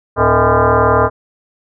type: tone with frequency modulation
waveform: sine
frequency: 293.7 Hz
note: D4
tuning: in tune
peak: -8 dBFS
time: 0.16-1.1 s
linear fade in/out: 50 ms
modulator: 183 Hz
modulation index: 5.8
effects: none